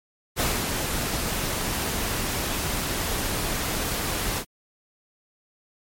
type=noise with ADSR envelope; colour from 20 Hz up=pink; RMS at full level=-23 dBFS; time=0.36-4.45 s; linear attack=41 ms; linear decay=200 ms; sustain=-4 dB; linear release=71 ms; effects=MP3 64 kbps